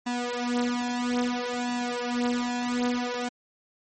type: tone with flanger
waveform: sawtooth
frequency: 244.1 Hz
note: B3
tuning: 20 cents flat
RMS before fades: -28 dBFS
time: 0.06-3.29 s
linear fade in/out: 10 ms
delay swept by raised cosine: 1.1 to 5.3 ms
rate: 0.6 Hz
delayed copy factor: +1
effects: MP3 32 kbps